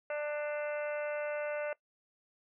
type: harmonic tone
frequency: 296.6 Hz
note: D4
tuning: 17 cents sharp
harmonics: 2 / 3 / 4 / 5 / 6 / 7 / 8 / 9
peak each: -34 / -48 / -49 / -43 / -53 / -47 / -55 / -49 dBFS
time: 0.1-1.73 s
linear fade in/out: 2 ms
effects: noise-tail reverb RT60 0.1 s tail -21 dB re dry